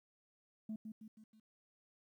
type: tone with echo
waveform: sine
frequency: 217.9 Hz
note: A3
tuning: 17 cents flat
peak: -38 dBFS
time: 0.69-0.76 s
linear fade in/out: 5 ms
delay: 160 ms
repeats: 4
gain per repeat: -6 dB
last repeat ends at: 1.4 s
effects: tanh soft clip ceiling -38 dBFS + 13-bit